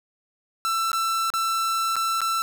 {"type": "tone with dropouts", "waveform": "45% pulse", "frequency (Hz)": 1335, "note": "E6", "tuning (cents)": 22, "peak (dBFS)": -22, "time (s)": [0.65, 2.42], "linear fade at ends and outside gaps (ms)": 0, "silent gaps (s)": [[0.917, 0.931], [1.302, 1.338], [1.957, 1.965], [2.206, 2.216]], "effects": []}